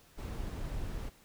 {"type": "noise", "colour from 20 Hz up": "brown", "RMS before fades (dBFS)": -38, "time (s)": [0.17, 1.1], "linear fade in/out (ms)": 20, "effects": ["pink hiss -62 dBFS RMS until 1.24 s"]}